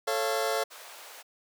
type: chord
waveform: sawtooth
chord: A augmented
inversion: none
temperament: just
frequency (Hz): 440 / 550 / 687.5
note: A4 / C#5 / E#5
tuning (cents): 0 / -14 / -27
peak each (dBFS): -27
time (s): 0.07-0.64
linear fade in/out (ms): 10
type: high-pass noise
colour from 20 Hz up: pink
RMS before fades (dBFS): -47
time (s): 0.7-1.23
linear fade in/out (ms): 20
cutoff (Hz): 540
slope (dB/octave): 24
effects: none